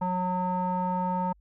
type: tone with low-pass filter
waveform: square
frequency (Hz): 182.1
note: F#3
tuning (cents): -27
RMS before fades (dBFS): -28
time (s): 0.01-1.33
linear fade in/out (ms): 10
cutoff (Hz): 970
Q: 8.7
effects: added 50 Hz sine -57 dBFS peak until 1.4 s

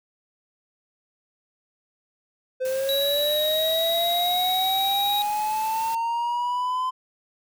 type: linear sweep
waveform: triangle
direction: up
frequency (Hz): 511 to 1028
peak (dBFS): -21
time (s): 2.6-6.91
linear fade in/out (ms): 20
type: noise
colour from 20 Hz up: white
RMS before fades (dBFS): -38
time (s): 2.65-5.95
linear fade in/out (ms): 2
type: tone with pitch glide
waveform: square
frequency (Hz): 3883 to 3816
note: B7 to A#7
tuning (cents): -30 to +40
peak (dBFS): -24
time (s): 2.89-5.22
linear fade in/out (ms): 0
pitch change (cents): -30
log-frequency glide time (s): 3.21-3.42
effects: none

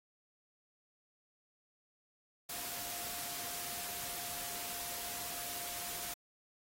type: tone in noise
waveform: sine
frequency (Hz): 703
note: F5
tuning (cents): +11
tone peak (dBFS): -52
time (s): 2.49-6.14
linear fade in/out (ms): 5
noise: white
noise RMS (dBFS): -42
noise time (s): 2.49-6.14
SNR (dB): -13
effects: AAC 48 kbps

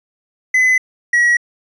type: tone pair in turn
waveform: triangle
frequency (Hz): 2021 / 1915.7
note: B6 / A#6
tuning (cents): +39 / +47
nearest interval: minor second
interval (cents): 92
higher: first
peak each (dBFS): -8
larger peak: neither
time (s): 0.54-0.78 / 1.13-1.37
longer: neither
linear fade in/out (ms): 5
effects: resampled to 22050 Hz

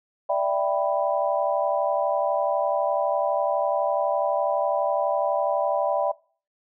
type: chord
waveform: sine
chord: E minor seventh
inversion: third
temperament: equal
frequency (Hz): 587.3 / 659.3 / 784 / 987.8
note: D5 / E5 / G5 / B5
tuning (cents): 0 / 0 / 0 / 0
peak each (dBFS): -24 / -25 / -27 / -29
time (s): 0.29-6.12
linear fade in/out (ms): 10
effects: noise-tail reverb RT60 0.4 s tail -22 dB re dry

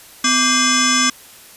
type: tone with frequency modulation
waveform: sine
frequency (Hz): 2489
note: D#7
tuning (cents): 0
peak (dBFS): -12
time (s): 0.24-1.1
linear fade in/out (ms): 5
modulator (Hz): 914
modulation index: 5
effects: white hiss -42 dBFS RMS until 1.56 s + resampled to 32000 Hz

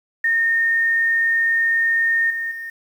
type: tone with level steps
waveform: sine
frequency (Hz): 1832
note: A#6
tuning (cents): -31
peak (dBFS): -15 / -22 / -28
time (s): 0.24-2.7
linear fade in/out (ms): 5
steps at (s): 2.3 / 2.51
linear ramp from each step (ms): 5
effects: 8-bit

